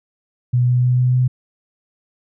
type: tone with pitch steps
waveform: sine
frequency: 123.4 / 124.19 / 124.98 / 125.77 / 126.58 Hz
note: B2 / B2 / B2 / B2 / B2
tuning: -1 / +10 / +21 / +32 / +43 cents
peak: -12 dBFS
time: 0.53-1.28 s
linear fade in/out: 10 ms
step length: 150 ms
effects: none